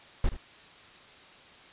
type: noise with echo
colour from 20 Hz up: brown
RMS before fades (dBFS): -23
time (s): 0.24-0.29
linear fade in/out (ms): 2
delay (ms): 76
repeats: 1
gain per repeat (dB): -13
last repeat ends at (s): 0.366
effects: white hiss -52 dBFS RMS until 1.72 s + resampled to 8000 Hz